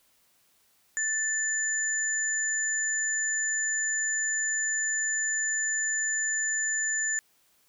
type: tone pair together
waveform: sine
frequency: 1760 / 7034 Hz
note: A6 / A8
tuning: 0 / -1 cents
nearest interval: 2 octaves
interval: 2399 cents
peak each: -29 / -28 dBFS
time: 0.97-7.19 s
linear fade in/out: 0 ms
effects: white hiss -66 dBFS RMS until 7.68 s